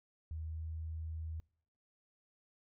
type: tone with pitch glide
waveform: sine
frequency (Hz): 79.3 to 80.04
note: D#2 to D#2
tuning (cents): +33 to +50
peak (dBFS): -39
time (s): 0.31-1.4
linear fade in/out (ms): 0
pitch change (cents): +17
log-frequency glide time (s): 0.45-0.63
effects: noise-tail reverb RT60 0.6 s tail -25 dB re dry